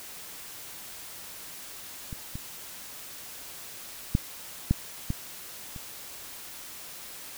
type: clicks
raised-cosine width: 5 ms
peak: -24 / -23 / -9 / -9 / -15 / -28 dBFS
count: 6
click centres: 2.128 / 2.355 / 4.151 / 4.71 / 5.104 / 5.762 s
effects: white hiss -43 dBFS RMS until 7.37 s